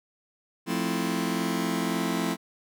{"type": "chord", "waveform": "sawtooth", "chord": "F major seventh", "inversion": "none", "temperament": "just", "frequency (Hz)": [174.61, 218.3, 261.9, 327.4], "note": ["F3", "A3", "C4", "E4"], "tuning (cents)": [0, -13, 2, -12], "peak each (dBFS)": -27, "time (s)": [0.66, 2.37], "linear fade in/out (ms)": 50, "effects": []}